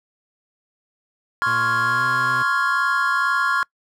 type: chord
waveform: triangle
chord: Db major seventh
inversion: third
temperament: equal with one note detuned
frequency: 1046.5 / 1108.7 / 1396.9 / 1666 Hz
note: C6 / Db6 / F6 / Ab6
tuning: 0 / 0 / 0 / +5 cents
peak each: -24 / -22 / -19 / -22 dBFS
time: 1.42-3.63 s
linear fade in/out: 0 ms
type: tone with pitch glide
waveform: sawtooth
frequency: 116.4 to 126.94 Hz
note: A#2 to B2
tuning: -2 to +48 cents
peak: -27 dBFS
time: 1.46-2.43 s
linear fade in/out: 10 ms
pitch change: +150 cents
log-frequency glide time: 1.81-2.06 s
effects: noise-tail reverb RT60 0.1 s tail -25 dB re dry